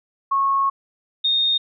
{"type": "tone pair in turn", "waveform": "sine", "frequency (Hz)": [1096, 3686], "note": ["C#6", "A#7"], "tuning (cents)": [-20, -20], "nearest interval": "octave + major sixth", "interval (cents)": 2100, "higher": "second", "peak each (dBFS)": -16, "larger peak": "neither", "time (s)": [[0.31, 0.7], [1.24, 1.58]], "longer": "first", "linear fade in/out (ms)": 10, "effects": []}